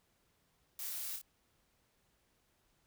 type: noise with echo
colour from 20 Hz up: blue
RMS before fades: -43 dBFS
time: 0.79-1.16 s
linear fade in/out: 2 ms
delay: 28 ms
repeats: 2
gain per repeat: -4 dB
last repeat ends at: 1.216 s
effects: pink hiss -75 dBFS RMS until 2.86 s